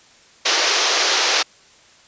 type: band-pass noise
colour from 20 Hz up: white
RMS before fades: -18 dBFS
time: 0.45-1.43 s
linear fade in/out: 10 ms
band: 340 to 6200 Hz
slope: 48 dB/octave
effects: white hiss -50 dBFS RMS until 2.07 s + resampled to 16000 Hz